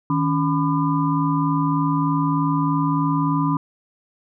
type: tone cluster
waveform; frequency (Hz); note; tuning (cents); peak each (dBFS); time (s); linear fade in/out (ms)
sine; 157.2 / 280.5 / 1001 / 1200; D#3 / C#4 / B5 / D6; +18 / +21 / +23 / +37; -21 / -21 / -24 / -29; 0.1-3.57; 2
effects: none